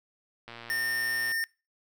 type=click train; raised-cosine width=0.3 ms; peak=-27 dBFS; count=99; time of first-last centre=0.48-1.318 s; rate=117 Hz
type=tone; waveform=square; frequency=1816 Hz; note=A#6; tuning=46 cents flat; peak=-28 dBFS; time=0.7-1.44 s; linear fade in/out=0 ms
effects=noise-tail reverb RT60 0.3 s tail -25 dB re dry